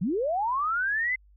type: linear sweep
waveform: sine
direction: up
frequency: 150 to 2076 Hz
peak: -24 dBFS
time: 0.01-1.16 s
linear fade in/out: 10 ms
effects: added 50 Hz sine -54 dBFS peak until 1.36 s